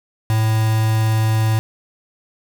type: tone with quantisation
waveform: triangle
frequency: 110.3 Hz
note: A2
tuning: 5 cents sharp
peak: -12 dBFS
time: 0.3-1.59 s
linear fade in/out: 0 ms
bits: 4
effects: none